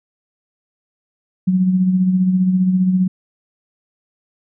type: tone with tremolo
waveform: sine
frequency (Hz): 185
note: F#3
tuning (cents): 0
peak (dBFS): -10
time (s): 1.47-3.08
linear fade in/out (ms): 10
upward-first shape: sine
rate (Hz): 15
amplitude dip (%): 45
effects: none